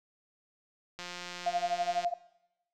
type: click train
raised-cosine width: 0.2 ms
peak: -24 dBFS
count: 188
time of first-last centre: 0.99-2.046 s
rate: 177 Hz
type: tone with tremolo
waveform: sine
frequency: 698.5 Hz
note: F5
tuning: in tune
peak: -24 dBFS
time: 1.46-2.14 s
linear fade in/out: 5 ms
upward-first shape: triangle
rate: 12 Hz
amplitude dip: 100%
effects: noise-tail reverb RT60 0.9 s tail -19 dB re dry